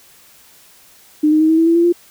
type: tone with pitch steps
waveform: sine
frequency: 303.4 / 309.2 / 315.2 / 321.3 / 327.4 / 333.7 / 340.2 / 346.7 Hz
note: D#4 / D#4 / D#4 / E4 / E4 / E4 / F4 / F4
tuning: -44 / -11 / +23 / -44 / -12 / +21 / -45 / -13 cents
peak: -9 dBFS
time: 1.23-1.926 s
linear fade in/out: 10 ms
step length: 87 ms
effects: white hiss -47 dBFS RMS until 2.1 s